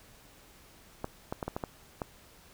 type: clicks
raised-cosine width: 1 ms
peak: -19 dBFS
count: 7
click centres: 1.044 / 1.325 / 1.428 / 1.48 / 1.565 / 1.638 / 2.018 s
effects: pink hiss -57 dBFS RMS until 2.53 s